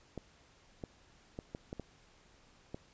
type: clicks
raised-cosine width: 2 ms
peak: -27 dBFS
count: 7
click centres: 0.177 / 0.838 / 1.389 / 1.549 / 1.729 / 1.797 / 2.745 s
effects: pink hiss -64 dBFS RMS until 2.93 s + resampled to 16000 Hz